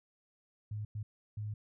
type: tone bursts at uneven times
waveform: sine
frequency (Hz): 105.8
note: G#2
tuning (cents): +33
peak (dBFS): -36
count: 3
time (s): 0.71-0.85 / 0.95-1.03 / 1.37-1.54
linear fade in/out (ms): 5
effects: none

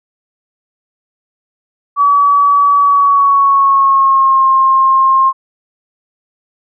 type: tone with pitch glide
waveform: sine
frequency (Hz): 1141 to 1064.6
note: C#6 to C6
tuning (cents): +50 to +30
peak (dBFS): -6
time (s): 1.96-5.33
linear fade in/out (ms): 50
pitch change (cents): -120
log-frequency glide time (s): 2.78-4.47
effects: none

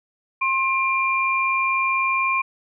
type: tone pair together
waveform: sine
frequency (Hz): 1062 / 2384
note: C6 / D7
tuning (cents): +25 / +25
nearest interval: octave + major second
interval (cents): 1400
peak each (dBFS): -21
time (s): 0.41-2.42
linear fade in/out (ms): 10
effects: none

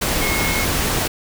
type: tone in noise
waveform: sine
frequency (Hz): 2169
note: C#7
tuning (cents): -38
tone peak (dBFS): -23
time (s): 0.21-0.65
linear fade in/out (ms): 10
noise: pink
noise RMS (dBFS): -20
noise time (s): 0.01-1.08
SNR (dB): -6
effects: none

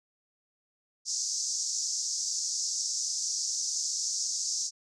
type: band-pass noise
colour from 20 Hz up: white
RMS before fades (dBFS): -32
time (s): 1.05-4.71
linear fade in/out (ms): 50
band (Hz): 5100 to 6900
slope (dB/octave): 48
effects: none

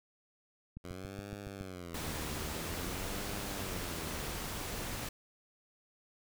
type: click train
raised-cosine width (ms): 5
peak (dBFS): -32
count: 7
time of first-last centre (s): 0.77-1.61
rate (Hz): 7.14
type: tone with vibrato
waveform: 10% pulse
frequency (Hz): 87.31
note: F2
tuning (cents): 0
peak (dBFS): -35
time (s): 0.84-4.33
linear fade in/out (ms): 5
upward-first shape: sine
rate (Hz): 0.5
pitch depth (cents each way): 260
type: noise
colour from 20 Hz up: pink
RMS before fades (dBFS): -40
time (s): 1.94-5.09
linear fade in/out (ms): 5
effects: none

